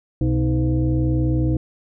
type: tone with frequency modulation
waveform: sine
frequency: 125.9 Hz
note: B2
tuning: 34 cents sharp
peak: -16 dBFS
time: 0.21-1.57 s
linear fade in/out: 2 ms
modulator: 191 Hz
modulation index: 1.2
effects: none